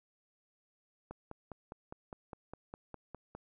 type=click train; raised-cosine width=1 ms; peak=-30 dBFS; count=12; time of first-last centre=1.11-3.35 s; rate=4.91 Hz; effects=none